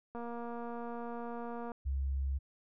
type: click train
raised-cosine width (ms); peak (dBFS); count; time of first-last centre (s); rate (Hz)
1; -30; 371; 0.15-1.718; 236
type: tone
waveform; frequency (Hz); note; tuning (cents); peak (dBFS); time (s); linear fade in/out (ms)
sine; 67.7; C#2; -40; -31; 1.85-2.39; 20
effects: none